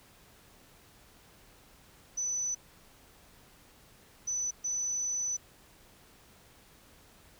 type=tone bursts at uneven times; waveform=sine; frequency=5990 Hz; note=F#8; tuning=20 cents sharp; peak=-30 dBFS; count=3; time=2.17-2.55 / 4.27-4.51 / 4.64-5.37 s; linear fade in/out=10 ms; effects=pink hiss -59 dBFS RMS until 7.39 s